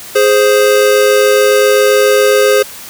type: tone pair together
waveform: square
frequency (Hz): 416 / 523.3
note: G#4 / C5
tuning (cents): +3 / 0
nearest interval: major third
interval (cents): 397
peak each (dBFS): -10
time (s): 0.15-2.63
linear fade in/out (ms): 10
effects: white hiss -30 dBFS RMS until 2.89 s